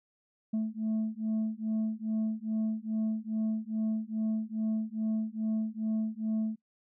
sine beating tone pair, 217.9 / 220.3 Hz, A3 / A3, -17 / +2 cents, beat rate 2.4 Hz, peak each -30 dBFS, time 0.53-6.56 s, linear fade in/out 10 ms, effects noise-tail reverb RT60 0.1 s tail -22 dB re dry + tanh soft clip ceiling -26 dBFS

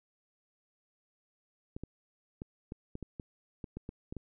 clicks, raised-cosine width 3 ms, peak -27 dBFS, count 12, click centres 1.765 / 1.836 / 2.419 / 2.721 / 2.954 / 3.027 / 3.198 / 3.642 / 3.77 / 3.891 / 4.125 / 4.167 s, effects none

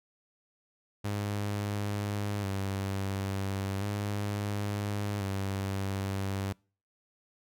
sawtooth tone with vibrato, 100 Hz, G2, 35 cents sharp, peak -27 dBFS, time 1.04-6.53 s, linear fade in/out 10 ms, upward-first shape square, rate 0.36 Hz, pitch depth 42 cents each way, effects noise-tail reverb RT60 0.4 s tail -26 dB re dry

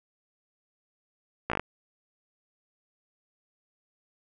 slowing click train, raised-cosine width 0.5 ms, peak -13 dBFS, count 6, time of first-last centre 1.5-1.596 s, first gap 16 ms, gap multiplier 1.09, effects none

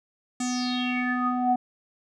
square tone with low-pass filter sweep, 249.1 Hz, B3, 15 cents sharp, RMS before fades -26 dBFS, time 0.4-1.56 s, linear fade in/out 5 ms, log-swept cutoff 7700 to 670 Hz, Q 7.4, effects none

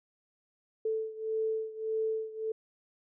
sine beating tone pair, 440 / 441.7 Hz, A4 / A4, 0 / +7 cents, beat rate 1.7 Hz, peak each -32 / -35 dBFS, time 0.85-2.52 s, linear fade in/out 5 ms, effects none

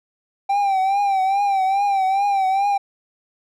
triangle tone with vibrato, 784 Hz, G5, in tune, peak -14 dBFS, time 0.49-2.78 s, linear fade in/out 10 ms, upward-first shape triangle, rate 2.4 Hz, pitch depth 78 cents each way, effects none

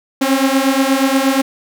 sawtooth beating tone pair, 265.1 / 273.5 Hz, C4 / C#4, +23 / -23 cents, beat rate 8.4 Hz, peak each -11 dBFS, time 0.21-1.42 s, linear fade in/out 10 ms, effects none

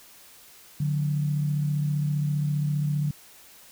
sine tone pair together, 146.83 / 181.91 Hz, D3 / F#3, 0 / -29 cents, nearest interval major third, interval 371 cents, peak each -23 / -33 dBFS, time 0.8-3.11 s, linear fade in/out 5 ms, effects white hiss -51 dBFS RMS until 3.71 s

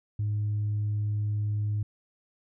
sine tone, 104.7 Hz, G#2, 15 cents sharp, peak -24 dBFS, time 0.19-1.83 s, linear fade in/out 5 ms, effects tanh soft clip ceiling -23 dBFS

